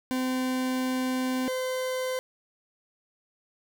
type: tone pair in turn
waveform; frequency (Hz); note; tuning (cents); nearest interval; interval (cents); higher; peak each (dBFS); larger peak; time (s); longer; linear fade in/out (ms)
40% pulse; 256.9 / 513.8; C4 / C5; -32 / -32; octave; 1200; second; -25 / -27; first; 0.11-1.48 / 1.48-2.19; first; 0
effects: none